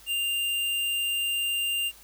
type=tone; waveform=square; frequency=2794 Hz; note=F7; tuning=in tune; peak=-26 dBFS; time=0.06-1.92 s; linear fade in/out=50 ms; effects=added 50 Hz sine -58 dBFS peak until 2.03 s + white hiss -52 dBFS RMS until 2.03 s